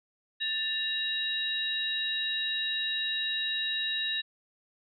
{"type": "tone cluster", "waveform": "sine", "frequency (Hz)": [1772, 2788, 3828], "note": ["A6", "F7", "A#7"], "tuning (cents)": [12, -4, 45], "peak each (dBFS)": [-35, -36, -30], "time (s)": [0.4, 4.22], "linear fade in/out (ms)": 20, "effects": []}